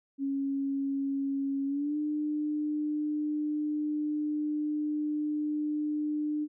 sine tone with pitch glide, 275.4 to 300.3 Hz, C#4 to D4, -11 to +39 cents, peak -28 dBFS, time 0.18-6.48 s, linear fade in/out 50 ms, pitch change +150 cents, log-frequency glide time 1.66-1.97 s, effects none

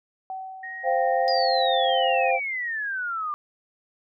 sine tone with exponential decay, 759 Hz, F#5, 44 cents sharp, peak -29 dBFS, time 0.3-1.64 s, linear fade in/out 1 ms, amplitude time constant 290 ms
sine tone with vibrato, 1864.7 Hz, A#6, in tune, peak -33 dBFS, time 0.63-2.31 s, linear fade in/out 5 ms, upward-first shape sine, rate 1.6 Hz, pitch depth 14 cents each way
sine chord, C suspended fourth, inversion none, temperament equal, 523.3 / 698.5 / 784 Hz, C5 / F5 / G5, 0 / 0 / 0 cents, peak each -24 dBFS, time 0.83-2.4 s, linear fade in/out 50 ms
sine exponential sweep, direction down, 4978 to 1180 Hz, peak -26 dBFS, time 1.28-3.34 s, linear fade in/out 0 ms
effects none

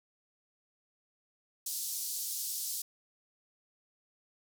white band-pass noise, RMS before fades -37 dBFS, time 1.66-2.82 s, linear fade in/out 5 ms, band 4500 to 15000 Hz, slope 24 dB/octave, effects none

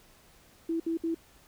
sine tone bursts, 329.6 Hz, E4, in tune, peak -27 dBFS, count 3, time 0.69-1.146 s, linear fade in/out 5 ms, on 110 ms, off 63 ms, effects pink hiss -59 dBFS RMS until 1.47 s

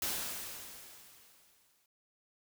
white noise with exponential decay, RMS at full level -34 dBFS, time 0.02-1.86 s, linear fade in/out 2 ms, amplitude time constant 400 ms, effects none

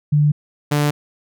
sine / sawtooth tone pair in turn, 148.1 / 146.99 Hz, D3 / D3, +15 / +2 cents, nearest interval unison, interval 13 cents, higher first, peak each -11 dBFS, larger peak neither, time 0.12-0.32 / 0.71-0.91 s, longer neither, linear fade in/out 10 ms, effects none

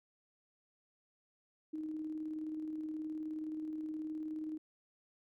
sine tone with tremolo, 311.1 Hz, D#4, in tune, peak -37 dBFS, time 1.73-4.58 s, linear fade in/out 10 ms, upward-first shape square, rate 19 Hz, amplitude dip 25%, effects none

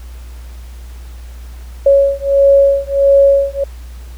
sine beating tone pair, 554.4 / 555.9 Hz, C#5 / C#5, 0 / +5 cents, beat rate 1.5 Hz, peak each -10 dBFS, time 1.86-3.64 s, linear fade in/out 5 ms, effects added 60 Hz sine -28 dBFS peak until 4.17 s + pink hiss -44 dBFS RMS until 4.17 s

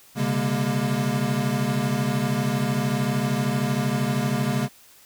square tone cluster, 130 / 142.9 / 203.2 / 235.8 Hz, C3 / D3 / G#3 / A#3, -11 / -47 / -38 / +20 cents, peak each -28 dBFS, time 0.15-4.69 s, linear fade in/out 50 ms, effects white hiss -52 dBFS RMS until 5.05 s

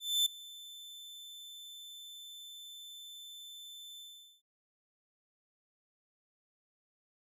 40% pulse tone with ADSR envelope, 3532 Hz, A7, 6 cents sharp, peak -24 dBFS, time 0-4.42 s, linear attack 260 ms, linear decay 5 ms, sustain -22 dB, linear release 420 ms, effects none

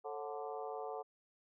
harmonic tone with a mistuned harmonic, 146.83 Hz, D3, in tune, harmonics 3 / 4 / 5 / 6 / 7 / 8, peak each -44 / -48 / -45 / -50 / -53 / -53 dBFS, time 0.04-1.03 s, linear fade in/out 20 ms, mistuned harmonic 4, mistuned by -130 cents, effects none

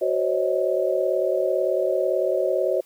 sine tone cluster, 373.3 / 522 / 560 / 631 Hz, F#4 / C5 / C#5 / D#5, +15 / -4 / +18 / +24 cents, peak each -25 dBFS, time 0.01-2.81 s, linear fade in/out 10 ms, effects white hiss -57 dBFS RMS until 2.85 s + high-pass 100 Hz 12 dB/octave

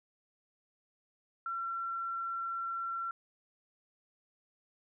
sine tone, 1358 Hz, F6, 49 cents flat, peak -34 dBFS, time 1.46-3.11 s, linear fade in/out 2 ms, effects none

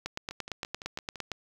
two click trains, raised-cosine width 0.2 ms, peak -24 / -16 dBFS, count 6 / 12, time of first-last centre 0.31-1.157 / 0.06-1.317 s, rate 5.9 / 8.75 Hz, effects 8-bit

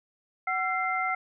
sine tone cluster, 748 / 1354 / 2089 Hz, F#5 / E6 / C7, +19 / +46 / -3 cents, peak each -30 dBFS, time 0.47-1.15 s, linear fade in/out 5 ms, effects none

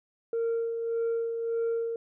sine tone with tremolo, 460.6 Hz, A#4, 21 cents flat, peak -23 dBFS, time 0.33-1.96 s, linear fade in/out 2 ms, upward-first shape sine, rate 1.7 Hz, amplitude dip 50%, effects tanh soft clip ceiling -24 dBFS

